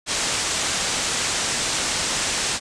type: low-pass noise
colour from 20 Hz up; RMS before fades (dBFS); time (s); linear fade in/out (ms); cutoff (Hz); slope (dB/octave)
white; -24; 0.06-2.6; 50; 8600; 48
effects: none